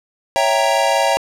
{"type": "chord", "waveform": "square", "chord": "C# diminished seventh", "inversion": "none", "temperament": "equal", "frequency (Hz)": [554.4, 659.3, 784, 932.3], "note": ["C#5", "E5", "G5", "Bb5"], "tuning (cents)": [0, 0, 0, 0], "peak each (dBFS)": -20, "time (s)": [0.36, 1.17], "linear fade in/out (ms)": 0, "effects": ["low-pass 9000 Hz 12 dB/octave", "7-bit"]}